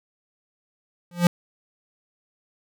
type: tone with exponential growth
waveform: square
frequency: 174.61 Hz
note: F3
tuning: in tune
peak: -11 dBFS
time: 1.11-1.27 s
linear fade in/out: 2 ms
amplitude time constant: 34 ms
effects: none